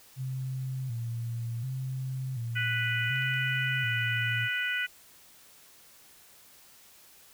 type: tone with vibrato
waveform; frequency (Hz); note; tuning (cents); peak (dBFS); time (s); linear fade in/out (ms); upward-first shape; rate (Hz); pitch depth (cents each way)
sine; 123.47; B2; 0; -31; 0.16-4.49; 50; square; 0.68; 100
type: harmonic tone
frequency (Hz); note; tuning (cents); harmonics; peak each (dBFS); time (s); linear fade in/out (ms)
493.9; B4; 0; 3 / 4 / 5 / 6; -31 / -33 / -35 / -37; 2.55-4.87; 20
type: clicks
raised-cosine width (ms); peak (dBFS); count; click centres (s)
0.2; -34; 3; 3.159 / 3.222 / 3.339
effects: white hiss -56 dBFS RMS until 7.33 s